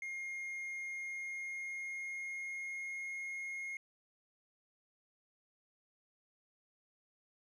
triangle tone with pitch glide, 2133 to 2148 Hz, C7 to C7, +33 to +45 cents, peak -38 dBFS, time 0.02-3.77 s, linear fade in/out 2 ms, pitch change +12 cents, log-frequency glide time 0.85-3.14 s, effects resampled to 24000 Hz + 13-bit

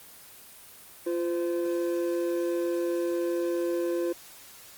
triangle tone pair together, 345.2 / 513 Hz, F4 / C5, -20 / -34 cents, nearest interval perfect fifth, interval 686 cents, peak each -25 / -29 dBFS, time 1.06-4.13 s, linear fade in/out 10 ms, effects white hiss -49 dBFS RMS until 4.77 s + Opus 24 kbps

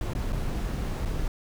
brown noise with dropouts, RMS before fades -29 dBFS, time 0.01-1.28 s, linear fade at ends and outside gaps 2 ms, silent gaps 0.135-0.15 / 0.324-0.328 / 1.052-1.056 s, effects none

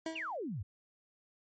25% pulse tone with exponential decay, 323 Hz, E4, 35 cents flat, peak -30 dBFS, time 0.06-0.37 s, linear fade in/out 2 ms, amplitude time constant 67 ms
sine exponential sweep, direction down, 3059 to 83.7 Hz, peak -36 dBFS, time 0.15-0.63 s, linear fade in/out 10 ms
effects MP3 32 kbps

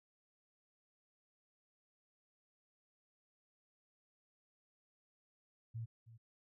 sine tone with echo, 114.2 Hz, A#2, 35 cents flat, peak -40 dBFS, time 5.74-5.86 s, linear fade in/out 20 ms, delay 320 ms, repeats 1, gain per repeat -15 dB, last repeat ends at 6.18 s, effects none

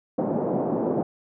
pink band-pass noise, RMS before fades -25 dBFS, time 0.18-1.03 s, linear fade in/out 5 ms, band 180 to 720 Hz, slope 24 dB/octave, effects none

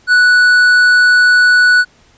triangle tone with tanh clipping, 1478 Hz, F#6, 2 cents flat, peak -7 dBFS, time 0.07-1.85 s, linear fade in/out 50 ms, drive 12 dB, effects pink hiss -49 dBFS RMS until 2.17 s + resampled to 16000 Hz

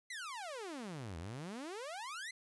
sawtooth exponential two-way sweep, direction down then up, 2093 to 77.78 to 2093 Hz, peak -39 dBFS, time 0.1-2.31 s, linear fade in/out 5 ms, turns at 1.18 s, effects resampled to 24000 Hz

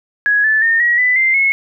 sine tone with pitch steps, 1670 / 1746 / 1825.4 / 1908.4 / 1995.2 / 2086 / 2181 Hz, G#6 / A6 / A#6 / A#6 / B6 / C7 / C#7, +9 / -14 / -37 / +40 / +17 / -6 / -29 cents, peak -10 dBFS, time 0.26-1.52 s, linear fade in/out 0 ms, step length 180 ms, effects none

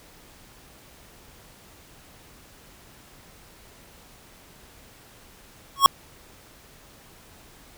square tone with exponential growth, 1100 Hz, C#6, 14 cents flat, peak -6 dBFS, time 5.76-5.86 s, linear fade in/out 0 ms, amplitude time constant 20 ms, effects pink hiss -51 dBFS RMS until 7.77 s

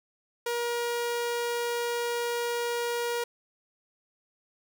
sawtooth tone, 475.5 Hz, A#4, 34 cents sharp, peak -24 dBFS, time 0.46-3.24 s, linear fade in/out 5 ms, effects none

